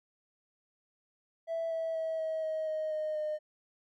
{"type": "tone with pitch steps", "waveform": "triangle", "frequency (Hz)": [659.3, 652.1, 645, 637.9, 631, 624.1, 617.3, 610.5], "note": ["E5", "E5", "E5", "D#5", "D#5", "D#5", "D#5", "D#5"], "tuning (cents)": [0, -19, -38, 43, 24, 5, -14, -33], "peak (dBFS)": -28, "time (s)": [1.47, 3.39], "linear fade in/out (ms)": 50, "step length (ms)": 240, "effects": ["tanh soft clip ceiling -28 dBFS"]}